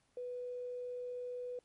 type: tone with tanh clipping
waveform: triangle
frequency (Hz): 493.9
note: B4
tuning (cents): 0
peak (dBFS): -39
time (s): 0.17-1.59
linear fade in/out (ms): 2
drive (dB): 3
effects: pink hiss -75 dBFS RMS until 1.64 s + MP3 48 kbps